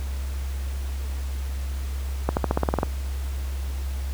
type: accelerating click train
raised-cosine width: 1 ms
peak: -7 dBFS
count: 10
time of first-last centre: 2.29-2.831 s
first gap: 79 ms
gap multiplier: 0.93
effects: added 67 Hz sine -26 dBFS peak until 4.13 s + pink hiss -43 dBFS RMS until 4.13 s